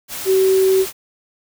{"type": "tone in noise", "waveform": "sine", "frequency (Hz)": 380.4, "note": "F#4", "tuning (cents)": 48, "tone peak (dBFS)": -11, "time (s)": [0.25, 0.86], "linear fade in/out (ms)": 50, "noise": "white", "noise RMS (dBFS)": -28, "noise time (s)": [0.08, 0.93], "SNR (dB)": 14, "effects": []}